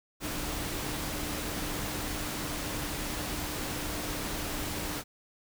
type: tone in noise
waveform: sine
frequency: 300 Hz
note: D4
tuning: 37 cents sharp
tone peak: -42 dBFS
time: 0.2-5.04 s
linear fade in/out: 50 ms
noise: pink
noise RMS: -35 dBFS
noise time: 0.2-5.04 s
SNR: -10 dB
effects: none